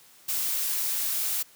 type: noise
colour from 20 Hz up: blue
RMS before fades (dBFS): -28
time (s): 0.28-1.43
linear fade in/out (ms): 10
effects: white hiss -55 dBFS RMS until 1.55 s + high-pass 80 Hz 12 dB/octave